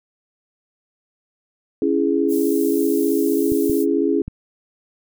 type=chord; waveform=sine; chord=C# minor; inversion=none; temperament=just; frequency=277.2 / 332.6 / 415.8 Hz; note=C#4 / E4 / G#4; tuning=0 / +16 / +2 cents; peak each=-20 dBFS; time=1.82-4.22 s; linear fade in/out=2 ms
type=high-pass noise; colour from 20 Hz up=white; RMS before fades=-33 dBFS; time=2.28-3.86 s; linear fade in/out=50 ms; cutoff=9300 Hz; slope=12 dB/octave
type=clicks; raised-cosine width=5 ms; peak=-17 dBFS; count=3; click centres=3.52 / 3.698 / 4.28 s
effects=none